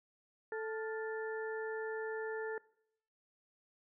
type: harmonic tone with a mistuned harmonic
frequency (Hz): 440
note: A4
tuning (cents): 0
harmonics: 1 / 2 / 3 / 4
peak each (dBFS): -38 / -47 / -49 / -45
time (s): 0.52-2.58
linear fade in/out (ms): 2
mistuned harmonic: 3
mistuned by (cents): +110
effects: noise-tail reverb RT60 0.7 s tail -22 dB re dry